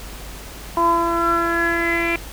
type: tone with low-pass filter sweep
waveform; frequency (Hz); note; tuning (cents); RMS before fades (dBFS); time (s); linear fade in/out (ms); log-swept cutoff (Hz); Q
sawtooth; 337.8; E4; +42; -19; 0.77-2.16; 2; 950 to 2400; 8.9
effects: added 50 Hz sine -36 dBFS peak until 2.32 s + pink hiss -37 dBFS RMS until 2.32 s